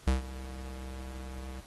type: tone with ADSR envelope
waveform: square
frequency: 65.2 Hz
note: C2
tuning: 5 cents flat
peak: -22 dBFS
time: 0.07-1.61 s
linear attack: 6 ms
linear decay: 140 ms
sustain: -18 dB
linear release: 12 ms
effects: pink hiss -55 dBFS RMS until 1.66 s + AAC 32 kbps